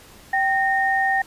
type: tone pair together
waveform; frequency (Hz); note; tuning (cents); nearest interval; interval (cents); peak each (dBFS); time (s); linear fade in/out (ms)
sine; 776.6 / 1842; G5 / A#6; -16 / -21; octave + minor third; 1495; -20; 0.33-1.22; 5
effects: pink hiss -47 dBFS RMS until 1.26 s + resampled to 32000 Hz